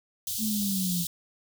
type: band-stop noise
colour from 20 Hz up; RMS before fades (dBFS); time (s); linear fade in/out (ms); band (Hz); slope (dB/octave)
white; -32; 0.27-1.07; 2; 140 to 3200; 48
type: linear sweep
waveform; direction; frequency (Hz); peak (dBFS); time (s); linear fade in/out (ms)
sine; down; 221.9 to 168.3; -27; 0.38-1.06; 50
effects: none